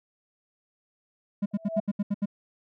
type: tone bursts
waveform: triangle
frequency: 202.8 Hz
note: G#3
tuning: 41 cents flat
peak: -21 dBFS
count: 8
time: 1.42-2.258 s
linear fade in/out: 10 ms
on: 40 ms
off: 74 ms
type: tone with exponential growth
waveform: sine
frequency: 656 Hz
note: E5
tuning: 9 cents flat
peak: -22 dBFS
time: 1.51-1.8 s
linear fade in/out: 5 ms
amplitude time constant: 61 ms
effects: none